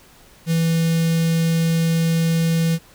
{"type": "tone with notch filter", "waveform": "square", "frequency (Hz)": 164.81, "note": "E3", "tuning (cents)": 0, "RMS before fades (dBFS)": -18, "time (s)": [0.46, 2.79], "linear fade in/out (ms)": 50, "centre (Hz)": 940, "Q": 0.51, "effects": ["pink hiss -49 dBFS RMS until 2.94 s"]}